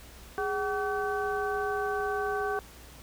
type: harmonic tone with a mistuned harmonic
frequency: 381.1 Hz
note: G4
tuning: 49 cents flat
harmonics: 1 / 2 / 3 / 4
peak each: -31 / -33 / -36 / -35 dBFS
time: 0.38-2.59 s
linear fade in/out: 0 ms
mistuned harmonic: 1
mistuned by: +140 cents
effects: added 60 Hz sine -51 dBFS peak until 3.02 s + pink hiss -51 dBFS RMS until 3.02 s